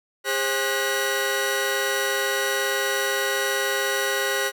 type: tone cluster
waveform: sawtooth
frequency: 405.8 / 534 / 1469 / 1922 Hz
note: G#4 / C5 / F#6 / B6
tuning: -40 / +35 / -13 / -48 cents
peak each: -24 dBFS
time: 0.24-4.52 s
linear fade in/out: 50 ms
effects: none